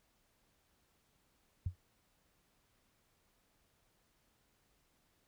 sine tone with exponential decay, 90 Hz, F#2, 47 cents flat, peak -30 dBFS, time 1.66-1.76 s, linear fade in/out 5 ms, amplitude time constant 20 ms, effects pink hiss -75 dBFS RMS until 5.27 s

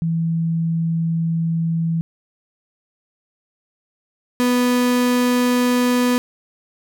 sine / 35% pulse tone pair in turn, 164.81 / 246.9 Hz, E3 / B3, 0 / 0 cents, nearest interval perfect fifth, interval 700 cents, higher second, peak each -17 / -13 dBFS, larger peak second, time 0.02-2.01 / 4.4-6.18 s, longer first, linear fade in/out 0 ms, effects none

